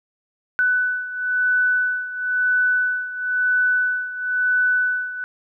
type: beating tone pair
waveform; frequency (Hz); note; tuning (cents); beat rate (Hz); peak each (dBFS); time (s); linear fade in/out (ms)
sine; 1494 / 1494.99; F#6 / F#6; +16 / +17; 0.99; -19 / -23; 0.59-5.24; 0
effects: none